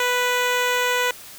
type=tone with notch filter; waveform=10% pulse; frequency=493.9 Hz; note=B4; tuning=in tune; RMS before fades=-21 dBFS; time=0-1.11 s; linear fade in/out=2 ms; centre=10000 Hz; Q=1.3; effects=white hiss -41 dBFS RMS until 1.38 s